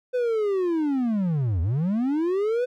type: linear two-way sweep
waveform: triangle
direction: down then up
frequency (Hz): 508 to 77.5 to 508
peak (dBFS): -19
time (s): 0.13-2.66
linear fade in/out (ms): 20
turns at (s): 1.61
effects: none